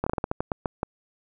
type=slowing click train; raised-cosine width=1 ms; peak=-11 dBFS; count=11; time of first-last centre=0.04-0.831 s; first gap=25 ms; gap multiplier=1.24; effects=none